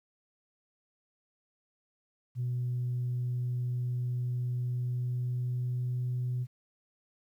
sine tone with pitch glide, 123.47 to 124.54 Hz, B2 to B2, 0 to +15 cents, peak -28 dBFS, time 2.35-6.47 s, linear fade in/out 50 ms, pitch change +15 cents, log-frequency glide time 4.66-6.08 s, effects tanh soft clip ceiling -26 dBFS + 11-bit

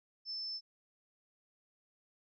sine tone, 5280 Hz, E8, 2 cents sharp, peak -38 dBFS, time 0.25-0.61 s, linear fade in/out 50 ms, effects none

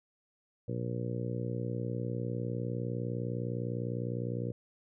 harmonic tone, 59.9 Hz, A#1, 48 cents sharp, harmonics 2 / 3 / 4 / 5 / 6 / 7 / 8 / 9, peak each -35 / -40 / -43 / -44 / -45 / -46 / -41 / -48 dBFS, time 0.68-4.52 s, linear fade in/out 5 ms, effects none

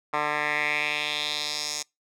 10% pulse tone with band-pass filter sweep, 149.3 Hz, D3, 29 cents sharp, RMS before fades -28 dBFS, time 0.13-1.83 s, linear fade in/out 10 ms, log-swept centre 1300 to 6300 Hz, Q 2.9, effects noise-tail reverb RT60 0.2 s tail -25 dB re dry

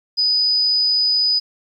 sine tone, 4978 Hz, D#8, in tune, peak -14 dBFS, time 0.17-1.4 s, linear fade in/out 20 ms, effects 9-bit

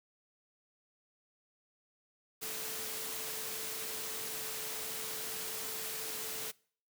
sine tone in noise, 440 Hz, A4, in tune, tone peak -50 dBFS, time 2.41-6.52 s, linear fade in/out 20 ms, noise white, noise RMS -40 dBFS, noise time 2.41-6.52 s, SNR -13 dB, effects noise-tail reverb RT60 0.5 s tail -24 dB re dry + high-pass 100 Hz 12 dB/octave

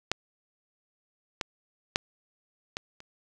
clicks, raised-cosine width 0.2 ms, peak -8 / -12 / -6 / -15 / -29 dBFS, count 5, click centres 0.116 / 1.412 / 1.959 / 2.769 / 3.004 s, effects none

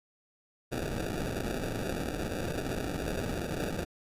white noise with sample-and-hold, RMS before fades -34 dBFS, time 0.71-3.85 s, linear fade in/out 20 ms, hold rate 1050 Hz, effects resampled to 32000 Hz

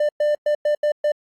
triangle tone bursts at uneven times, 595 Hz, D5, 22 cents sharp, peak -14 dBFS, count 6, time 0-0.09 / 0.2-0.35 / 0.46-0.55 / 0.65-0.75 / 0.83-0.92 / 1.04-1.12 s, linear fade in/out 5 ms, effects AAC 64 kbps

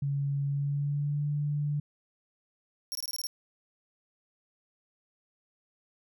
sine tone with pitch glide, 140.6 to 146.66 Hz, C#3 to D3, +25 to -2 cents, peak -27 dBFS, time 0.02-1.8 s, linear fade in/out 5 ms, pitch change +73 cents, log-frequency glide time 0.46-1.26 s
sawtooth tone bursts, 5570 Hz, F8, 5 cents flat, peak -30 dBFS, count 7, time 2.92-3.269 s, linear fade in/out 0 ms, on 31 ms, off 22 ms
effects none

